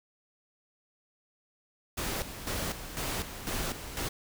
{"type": "noise with tremolo", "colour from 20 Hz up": "pink", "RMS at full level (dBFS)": -33, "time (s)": [1.97, 4.09], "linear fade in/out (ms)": 10, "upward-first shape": "square", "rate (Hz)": 2, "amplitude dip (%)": 65, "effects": []}